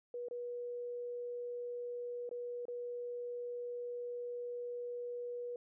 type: tone with dropouts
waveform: sine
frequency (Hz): 484.4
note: B4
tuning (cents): -34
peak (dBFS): -39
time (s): 0.14-5.56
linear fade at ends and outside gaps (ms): 2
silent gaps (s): 0.285-0.31 / 2.292-2.312 / 2.654-2.682
effects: none